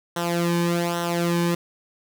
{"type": "tone with flanger", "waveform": "sawtooth", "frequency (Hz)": 171.8, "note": "F3", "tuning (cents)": -28, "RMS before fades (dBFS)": -23, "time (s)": [0.16, 1.55], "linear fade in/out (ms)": 5, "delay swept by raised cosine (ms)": [0.42, 1.52], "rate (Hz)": 1.2, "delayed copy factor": -0.75, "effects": ["7-bit"]}